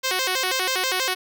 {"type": "tone with vibrato", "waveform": "5% pulse", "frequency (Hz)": 440, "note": "A4", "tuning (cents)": 0, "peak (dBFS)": -10, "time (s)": [0.03, 1.15], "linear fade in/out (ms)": 20, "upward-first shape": "square", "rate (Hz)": 6.2, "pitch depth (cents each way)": 300, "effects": []}